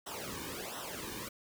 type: noise with flanger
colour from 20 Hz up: pink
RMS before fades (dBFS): -42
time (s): 0.06-1.29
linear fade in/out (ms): 10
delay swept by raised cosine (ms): 0.43 to 1.53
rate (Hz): 1.4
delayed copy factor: -1
effects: none

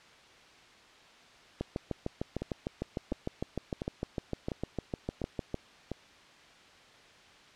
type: two click trains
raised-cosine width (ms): 2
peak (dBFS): -19 / -21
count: 27 / 6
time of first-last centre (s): 1.61-5.543 / 2.42-5.917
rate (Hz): 6.61 / 1.43
effects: white hiss -56 dBFS RMS until 7.55 s + low-pass 4000 Hz 12 dB/octave

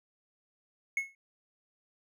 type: tone with exponential decay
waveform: triangle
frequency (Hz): 2184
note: C#7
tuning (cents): -26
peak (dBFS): -23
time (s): 0.97-1.15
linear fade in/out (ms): 2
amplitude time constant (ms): 37
effects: none

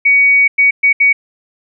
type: tone bursts at uneven times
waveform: sine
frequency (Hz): 2250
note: C#7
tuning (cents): +25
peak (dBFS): -6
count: 4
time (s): 0.05-0.48 / 0.58-0.71 / 0.83-0.93 / 1-1.13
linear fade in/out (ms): 10
effects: none

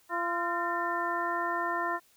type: harmonic tone with a mistuned harmonic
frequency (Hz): 343.9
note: F4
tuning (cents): -27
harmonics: 1 / 2 / 3 / 4 / 5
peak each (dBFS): -37 / -35 / -32 / -36 / -35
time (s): 0.09-2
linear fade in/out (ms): 50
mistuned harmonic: 5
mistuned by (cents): +79
effects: white hiss -64 dBFS RMS until 2.16 s

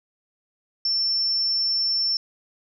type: tone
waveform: sine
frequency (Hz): 5390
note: E8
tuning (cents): +38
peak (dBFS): -20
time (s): 0.85-2.17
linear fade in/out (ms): 2
effects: none

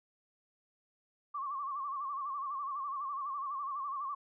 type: tone with vibrato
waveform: sine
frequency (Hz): 1119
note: C#6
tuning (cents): +16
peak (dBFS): -35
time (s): 1.34-4.15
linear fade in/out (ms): 10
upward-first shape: sine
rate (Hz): 12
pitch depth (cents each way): 96
effects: none

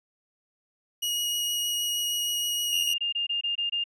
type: tone with vibrato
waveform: sawtooth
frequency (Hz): 2893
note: F#7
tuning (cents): -40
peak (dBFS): -23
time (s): 1.02-2.94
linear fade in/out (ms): 10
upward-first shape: sine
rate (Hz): 6.4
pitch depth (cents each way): 8
type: tone bursts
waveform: sine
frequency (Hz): 2814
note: F7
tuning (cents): +12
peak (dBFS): -25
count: 8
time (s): 2.72-3.841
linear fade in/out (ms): 10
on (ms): 120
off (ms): 23
effects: none

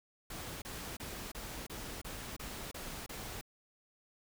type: noise bursts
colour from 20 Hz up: pink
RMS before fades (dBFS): -44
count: 9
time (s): 0.3-3.412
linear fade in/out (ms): 5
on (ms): 320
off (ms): 29
effects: none

